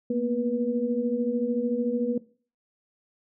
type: tone cluster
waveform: sine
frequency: 231.2 / 244.7 / 485.6 Hz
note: A#3 / B3 / B4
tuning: -14 / -16 / -29 cents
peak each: -28 dBFS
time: 0.1-2.18 s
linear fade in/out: 5 ms
effects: noise-tail reverb RT60 0.4 s tail -19 dB re dry